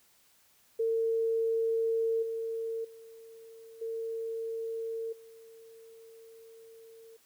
sine tone with level steps, 453.1 Hz, A#4, 49 cents flat, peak -26 / -32 / -48 / -33 / -50 dBFS, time 0.79-7.17 s, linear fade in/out 10 ms, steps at 2.22 / 2.84 / 3.81 / 5.12 s, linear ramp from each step 10 ms, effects white hiss -65 dBFS RMS until 7.25 s

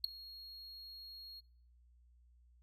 triangle tone with ADSR envelope, 4292 Hz, C8, 43 cents sharp, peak -24 dBFS, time 0.04-1.41 s, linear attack 4 ms, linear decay 5 ms, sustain -24 dB, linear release 23 ms, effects noise-tail reverb RT60 0.5 s tail -19 dB re dry + added 60 Hz sine -63 dBFS peak until 2.62 s

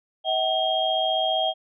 sine tone cluster, 641 / 756 / 3235 Hz, E5 / F#5 / G#7, -49 / +37 / -46 cents, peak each -25 dBFS, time 0.24-1.54 s, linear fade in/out 50 ms, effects none

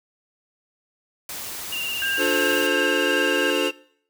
white noise, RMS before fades -33 dBFS, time 1.29-2.67 s, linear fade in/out 2 ms
sine tone with vibrato, 2794 Hz, F7, in tune, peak -26 dBFS, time 1.72-3.71 s, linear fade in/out 5 ms, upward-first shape triangle, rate 18 Hz, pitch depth 49 cents each way
sine tone with tremolo, 1598 Hz, G6, 33 cents sharp, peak -23 dBFS, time 2.02-3.5 s, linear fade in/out 0 ms, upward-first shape sine, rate 2.8 Hz, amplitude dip 30%
square chord, D minor seventh, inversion none, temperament equal with one note detuned, 293.7 / 356.8 / 440 / 523.3 Hz, D4 / F4 / A4 / C5, 0 / +37 / 0 / 0 cents, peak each -27 dBFS, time 2.17-3.72 s, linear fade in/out 50 ms
effects noise-tail reverb RT60 0.6 s tail -21 dB re dry

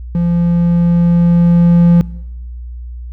triangle tone with level ramp, 172 Hz, F3, 26 cents flat, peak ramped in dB -9 to -3 dBFS, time 0.15-2.01 s, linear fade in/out 0 ms, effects noise-tail reverb RT60 1.0 s tail -22 dB re dry + added 60 Hz sine -24 dBFS peak until 3.12 s

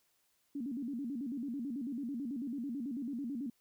sine tone with vibrato, 257.5 Hz, C4, 28 cents flat, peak -36 dBFS, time 0.55-3.5 s, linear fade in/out 5 ms, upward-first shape square, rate 9.1 Hz, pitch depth 170 cents each way, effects white hiss -75 dBFS RMS until 3.6 s

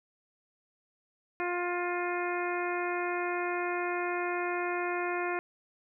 harmonic tone, 353 Hz, F4, 19 cents sharp, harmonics 1 / 2 / 3 / 4 / 5 / 6 / 7, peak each -33 / -36 / -38 / -39 / -40 / -41 / -41 dBFS, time 1.4-5.39 s, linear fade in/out 0 ms, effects none

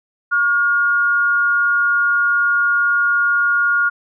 sine tone pair together, 1129.4 / 1423 Hz, C#6 / F6, +32 / +32 cents, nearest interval major third, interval 400 cents, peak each -24 / -13 dBFS, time 0.31-3.9 s, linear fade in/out 20 ms, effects none

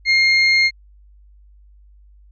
35% pulse tone, 2129 Hz, C7, 30 cents sharp, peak -10 dBFS, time 0.05-0.71 s, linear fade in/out 50 ms, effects added 50 Hz sine -45 dBFS peak until 2.31 s + resampled to 16000 Hz

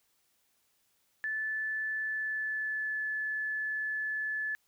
sine tone with pitch glide, 1745 to 1728.9 Hz, A6 to A6, -15 to -31 cents, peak -31 dBFS, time 1.24-4.55 s, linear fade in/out 0 ms, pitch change -16 cents, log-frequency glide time 1.95-3.02 s, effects white hiss -73 dBFS RMS until 4.67 s

